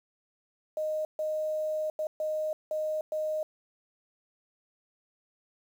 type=tone bursts at uneven times; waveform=sine; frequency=619 Hz; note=D#5; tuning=9 cents flat; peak=-28 dBFS; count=6; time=0.77-1.05 / 1.19-1.9 / 1.99-2.07 / 2.2-2.53 / 2.71-3.01 / 3.12-3.43 s; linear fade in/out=2 ms; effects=9-bit